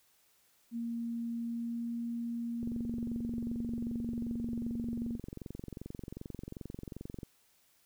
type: tone with pitch glide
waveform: sine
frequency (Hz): 233.1 to 234.5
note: A#3 to A#3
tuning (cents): 0 to +11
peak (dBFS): -34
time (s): 0.71-5.19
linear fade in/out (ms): 50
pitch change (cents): +11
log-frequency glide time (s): 1.43-1.91
type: click train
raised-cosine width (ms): 3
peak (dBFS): -29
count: 105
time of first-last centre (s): 2.63-7.232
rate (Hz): 22.6
effects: white hiss -69 dBFS RMS until 7.85 s